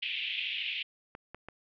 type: band-pass noise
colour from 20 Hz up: pink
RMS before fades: -35 dBFS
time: 0.02-0.83 s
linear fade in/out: 10 ms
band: 2400 to 3300 Hz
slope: 48 dB/octave
type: clicks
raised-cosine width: 0.5 ms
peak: -28 dBFS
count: 3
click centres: 1.151 / 1.346 / 1.486 s
effects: none